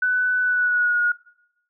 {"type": "tone with pitch glide", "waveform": "sine", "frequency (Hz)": [1496, 1441.7], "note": ["F#6", "F#6"], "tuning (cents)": [19, -45], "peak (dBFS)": -17, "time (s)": [0.02, 1.12], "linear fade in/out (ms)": 5, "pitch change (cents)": -64, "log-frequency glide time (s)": [0.41, 1], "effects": ["noise-tail reverb RT60 0.8 s tail -21 dB re dry"]}